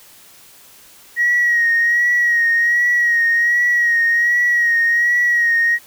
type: tone with vibrato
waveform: sine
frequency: 1895 Hz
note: A#6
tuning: 28 cents sharp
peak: -11 dBFS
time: 1.16-5.79 s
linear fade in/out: 50 ms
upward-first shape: sine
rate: 1.3 Hz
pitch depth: 38 cents each way
effects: tanh soft clip ceiling -8 dBFS + white hiss -45 dBFS RMS until 5.86 s